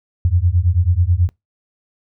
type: beating tone pair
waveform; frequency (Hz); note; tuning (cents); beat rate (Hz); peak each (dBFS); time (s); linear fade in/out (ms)
sine; 83.7 / 92.9; E2 / F#2; +27 / +7; 9.2; -15; 0.25-1.29; 0
effects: noise-tail reverb RT60 0.2 s tail -25 dB re dry